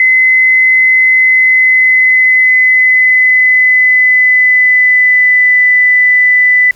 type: tone with pitch glide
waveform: sine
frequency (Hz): 2039 to 1995.9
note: C7 to B6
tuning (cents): -45 to +18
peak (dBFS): -4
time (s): 0-6.71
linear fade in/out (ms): 2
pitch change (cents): -37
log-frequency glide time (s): 1.11-5.64
effects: pink hiss -43 dBFS RMS until 6.75 s